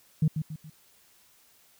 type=tone with echo; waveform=sine; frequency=155.56 Hz; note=D#3; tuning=in tune; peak=-18 dBFS; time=0.22-0.28 s; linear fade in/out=5 ms; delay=140 ms; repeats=3; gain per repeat=-8 dB; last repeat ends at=0.7 s; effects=tanh soft clip ceiling -15 dBFS + white hiss -61 dBFS RMS until 1.79 s